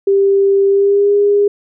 sine tone with pitch glide, 394.5 to 407.5 Hz, G4 to G#4, +11 to -33 cents, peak -8 dBFS, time 0.07-1.48 s, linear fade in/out 5 ms, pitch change +56 cents, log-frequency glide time 0.68-1.14 s, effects none

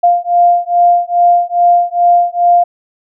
sine beating tone pair, 698.5 / 700.9 Hz, F5 / F5, 0 / +6 cents, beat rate 2.4 Hz, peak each -10 dBFS, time 0.03-2.64 s, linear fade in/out 10 ms, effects none

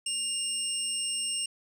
sine tone cluster, 2819 / 5400 / 8460 Hz, F7 / E8 / C9, +16 / +41 / +18 cents, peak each -33 / -35 / -30 dBFS, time 0.06-1.46 s, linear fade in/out 5 ms, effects tanh soft clip ceiling -23 dBFS

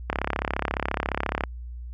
click train, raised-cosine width 0.5 ms, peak -9 dBFS, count 47, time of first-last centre 0.1-1.437 s, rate 34.4 Hz, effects added 60 Hz sine -34 dBFS peak until 1.93 s

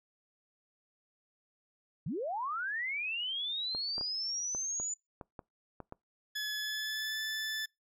sine linear sweep, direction up, 119.4 to 7040 Hz, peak -33 dBFS, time 2.06-4.94 s, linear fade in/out 5 ms
clicks, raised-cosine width 1 ms, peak -29 dBFS, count 9, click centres 3.749 / 3.981 / 4.011 / 4.549 / 4.8 / 5.212 / 5.392 / 5.803 / 5.924 s
20% pulse tone with pitch glide, 1708 to 1748.9 Hz, G#6 to A6, +48 to -11 cents, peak -29 dBFS, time 6.35-7.66 s, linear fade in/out 10 ms, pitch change +41 cents, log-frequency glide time 6.56-7.21 s
effects noise-tail reverb RT60 0.2 s tail -25 dB re dry + low-pass 12000 Hz 12 dB/octave

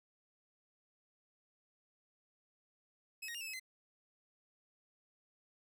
sawtooth tone with pitch steps, 2571 / 1874 / 2816 / 2636 / 2567 / 2054 Hz, E7 / A#6 / F7 / E7 / E7 / C7, -44 / +9 / +14 / -1 / -47 / -33 cents, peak -39 dBFS, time 3.22-3.598 s, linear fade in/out 10 ms, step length 63 ms, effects none

